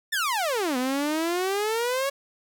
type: exponential two-way sweep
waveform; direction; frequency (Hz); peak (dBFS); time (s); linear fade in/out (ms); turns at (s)
sawtooth; down then up; 1840 to 246.9 to 562; -20; 0.12-2.1; 10; 0.77
effects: none